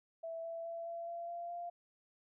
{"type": "tone with pitch steps", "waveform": "sine", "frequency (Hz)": [659.3, 665, 670.8, 676.7, 682.6, 688.5, 694.5], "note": ["E5", "E5", "E5", "E5", "F5", "F5", "F5"], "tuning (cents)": [0, 15, 30, 45, -40, -25, -10], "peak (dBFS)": -40, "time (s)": [0.23, 1.7], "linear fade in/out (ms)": 10, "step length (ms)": 210, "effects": []}